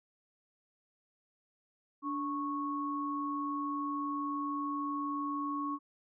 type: tone pair together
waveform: sine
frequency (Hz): 290.6 / 1103.5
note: D4 / C#6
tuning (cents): -18 / -8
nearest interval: octave + major seventh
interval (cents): 2310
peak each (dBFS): -36 / -35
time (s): 2.02-5.79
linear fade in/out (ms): 50
effects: none